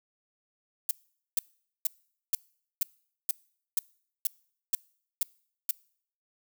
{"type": "noise bursts", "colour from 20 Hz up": "violet", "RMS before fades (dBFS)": -26, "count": 11, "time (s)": [0.89, 5.71], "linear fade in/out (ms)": 2, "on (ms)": 20, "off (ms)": 460, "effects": ["noise-tail reverb RT60 0.6 s tail -25 dB re dry"]}